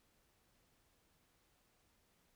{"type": "silence", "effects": ["pink hiss -75 dBFS RMS until 2.35 s"]}